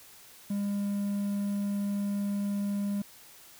triangle tone with quantisation, 201.9 Hz, G#3, 49 cents flat, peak -26 dBFS, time 0.5-3.02 s, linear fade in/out 5 ms, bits 9, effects white hiss -53 dBFS RMS until 3.59 s

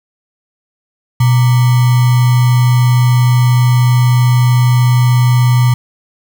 sine tone with sample-and-hold, 123.47 Hz, B2, in tune, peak -6 dBFS, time 1.2-5.74 s, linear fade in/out 5 ms, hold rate 1050 Hz, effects none

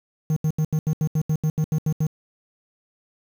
triangle tone bursts, 155.56 Hz, D#3, in tune, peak -16 dBFS, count 13, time 0.3-2.068 s, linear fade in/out 2 ms, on 64 ms, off 78 ms, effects 7-bit

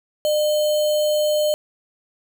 sine tone with sample-and-hold, 604 Hz, D5, 48 cents sharp, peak -16 dBFS, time 0.25-1.54 s, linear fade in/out 0 ms, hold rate 3675 Hz, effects none

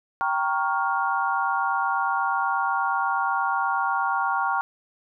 sine chord, G half-diminished seventh, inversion none, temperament equal with one note detuned, 784 / 932.3 / 1108.7 / 1406.6 Hz, G5 / Bb5 / Db6 / F6, 0 / 0 / 0 / +12 cents, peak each -27 dBFS, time 0.21-4.61 s, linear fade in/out 0 ms, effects none

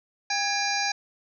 harmonic tone with a mistuned harmonic, 800 Hz, G5, 35 cents sharp, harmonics 1 / 2 / 3 / 5 / 6 / 7 / 8, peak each -29 / -31 / -31 / -34 / -32 / -33 / -35 dBFS, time 0.3-0.92 s, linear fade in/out 5 ms, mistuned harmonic 2, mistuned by +70 cents, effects none

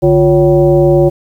sine tone with frequency modulation, 352.7 Hz, F4, 17 cents sharp, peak -5 dBFS, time 0.02-1.1 s, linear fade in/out 20 ms, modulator 206 Hz, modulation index 1.2, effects 7-bit

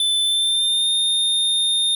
square tone with pitch glide, 3520 to 3646 Hz, A7 to A#7, 0 to -39 cents, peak -17 dBFS, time 0-1.95 s, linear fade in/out 2 ms, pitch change +61 cents, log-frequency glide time 0.23-0.88 s, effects none

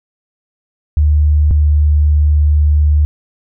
sine tone pair in turn, 75 / 74.65 Hz, D2 / D2, +37 / +29 cents, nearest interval unison, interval 8 cents, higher first, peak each -7 dBFS, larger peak neither, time 0.97-1.51 / 1.51-3.05 s, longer second, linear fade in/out 0 ms, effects none

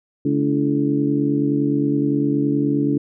harmonic tone with a mistuned harmonic, 71.7 Hz, D2, 41 cents flat, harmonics 2 / 3 / 4 / 5 / 6, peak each -24 / -27 / -18 / -25 / -28 dBFS, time 0.25-2.98 s, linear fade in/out 5 ms, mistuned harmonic 5, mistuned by -110 cents, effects none

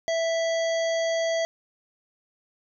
harmonic tone with a mistuned harmonic, 659.3 Hz, E5, in tune, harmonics 1 / 3 / 5 / 7 / 9 / 10, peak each -23 / -33 / -37 / -40 / -42 / -43 dBFS, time 0.08-1.45 s, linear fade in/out 0 ms, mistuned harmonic 10, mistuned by -16 cents, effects none

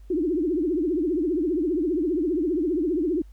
sine tone with vibrato, 329.6 Hz, E4, in tune, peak -21 dBFS, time 0.1-3.22 s, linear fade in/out 5 ms, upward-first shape triangle, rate 15 Hz, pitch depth 270 cents each way, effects added 50 Hz sine -43 dBFS peak until 3.32 s + pink hiss -66 dBFS RMS until 3.32 s

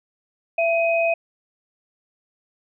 sine tone pair together, 668.8 / 2512 Hz, E5 / D#7, +25 / +16 cents, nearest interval octave + major seventh, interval 2291 cents, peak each -18 / -23 dBFS, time 0.58-1.14 s, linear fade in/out 5 ms, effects none

